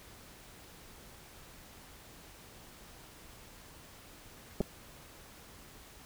clicks, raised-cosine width 2 ms, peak -18 dBFS, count 2, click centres 4.605 / 4.61 s, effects pink hiss -54 dBFS RMS until 6.05 s

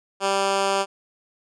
10% pulse tone with high-pass filter, 196 Hz, G3, in tune, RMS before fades -22 dBFS, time 0.2-0.86 s, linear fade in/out 50 ms, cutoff 420 Hz, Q 0.83, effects resampled to 22050 Hz

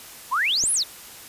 sine exponential two-way sweep, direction up then down, 923 to 11240 to 3397 Hz, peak -19 dBFS, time 0.31-0.84 s, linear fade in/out 20 ms, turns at 0.72 s
click, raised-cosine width 2 ms, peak -21 dBFS, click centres 0.638 s
effects white hiss -42 dBFS RMS until 1.28 s + resampled to 32000 Hz

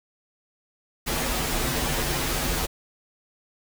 pink noise with comb filter, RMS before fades -26 dBFS, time 1.06-2.67 s, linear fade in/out 20 ms, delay 10 ms, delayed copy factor -1, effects none

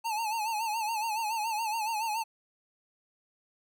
square tone with vibrato, 880 Hz, A5, in tune, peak -30 dBFS, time 0.04-2.24 s, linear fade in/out 20 ms, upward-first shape sine, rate 7.1 Hz, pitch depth 89 cents each way, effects none

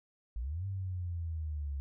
sine linear two-way sweep, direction up then down, 51 to 98.6 to 68.6 Hz, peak -34 dBFS, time 0.36-1.8 s, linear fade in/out 0 ms, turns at 0.66 s, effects none

